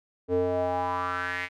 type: tone with band-pass filter sweep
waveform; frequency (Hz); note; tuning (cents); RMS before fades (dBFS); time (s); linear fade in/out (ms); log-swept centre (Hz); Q
square; 90; F#2; -47; -28; 0.28-1.49; 50; 400 to 2200; 4.4
effects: none